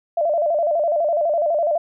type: tone with vibrato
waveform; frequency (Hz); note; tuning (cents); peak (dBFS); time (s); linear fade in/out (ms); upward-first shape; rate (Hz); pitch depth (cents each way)
sine; 636; D#5; +38; -16; 0.17-1.78; 5; square; 12; 110
effects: none